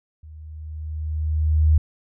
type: tone with level ramp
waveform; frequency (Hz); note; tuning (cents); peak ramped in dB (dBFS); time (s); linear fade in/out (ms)
sine; 77.5; D#2; -6; -39 to -11; 0.23-1.78; 5
effects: none